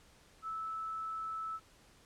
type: tone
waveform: sine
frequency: 1310 Hz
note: E6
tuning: 11 cents flat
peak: -37 dBFS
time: 0.42-1.6 s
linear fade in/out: 50 ms
effects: pink hiss -63 dBFS RMS until 2.05 s + low-pass 10000 Hz 12 dB/octave